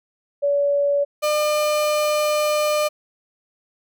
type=tone pair in turn; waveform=sine / 35% pulse; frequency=570 / 601.6 Hz; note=C#5 / D5; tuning=+48 / +42 cents; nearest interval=minor second; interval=94 cents; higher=second; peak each=-16 dBFS; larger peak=neither; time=0.42-1.05 / 1.22-2.89 s; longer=second; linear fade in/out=20 ms; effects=none